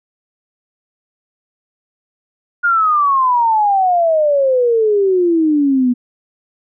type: exponential sweep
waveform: sine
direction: down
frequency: 1435 to 241.5 Hz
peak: -10 dBFS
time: 2.63-5.94 s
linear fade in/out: 20 ms
effects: none